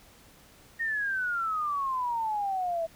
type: exponential sweep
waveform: sine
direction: down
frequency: 1864.7 to 647 Hz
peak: -27 dBFS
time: 0.79-2.87 s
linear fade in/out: 20 ms
effects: pink hiss -56 dBFS RMS until 2.95 s